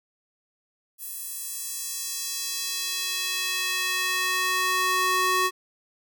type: tone with high-pass filter sweep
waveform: square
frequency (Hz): 370.1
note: F#4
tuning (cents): 0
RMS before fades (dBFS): -27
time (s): 0.98-5.51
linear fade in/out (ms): 50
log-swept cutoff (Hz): 12000 to 800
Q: 1.1
effects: none